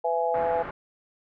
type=harmonic tone; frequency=167.1 Hz; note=E3; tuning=24 cents sharp; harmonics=3 / 4 / 5; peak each=-27 / -27 / -27 dBFS; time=0.04-0.63 s; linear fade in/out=10 ms
type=low-pass noise; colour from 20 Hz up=white; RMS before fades=-37 dBFS; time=0.34-0.71 s; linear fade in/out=5 ms; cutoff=1600 Hz; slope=24 dB/octave
effects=none